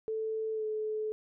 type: tone with pitch glide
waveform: sine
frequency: 440 to 431.2 Hz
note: A4 to A4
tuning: 0 to -35 cents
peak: -31 dBFS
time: 0.08-1.12 s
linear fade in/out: 0 ms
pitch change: -35 cents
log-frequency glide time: 0.53-0.65 s
effects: none